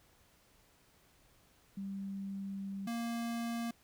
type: tone pair in turn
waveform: sine / square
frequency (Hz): 196 / 233.1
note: G3 / A#3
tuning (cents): 0 / 0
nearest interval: minor third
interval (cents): 300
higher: second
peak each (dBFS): -38 / -36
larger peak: second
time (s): 1.77-2.87 / 2.87-3.71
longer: first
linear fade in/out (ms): 5
effects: pink hiss -67 dBFS RMS until 3.83 s